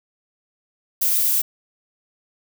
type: noise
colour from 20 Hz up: violet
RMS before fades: -19 dBFS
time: 1.01-1.42 s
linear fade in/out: 10 ms
effects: none